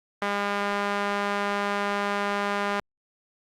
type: tone with band-pass filter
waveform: sawtooth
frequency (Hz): 202.5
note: G#3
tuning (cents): -43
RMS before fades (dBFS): -27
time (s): 0.22-2.8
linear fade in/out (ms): 0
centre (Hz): 1300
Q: 0.91
effects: Opus 32 kbps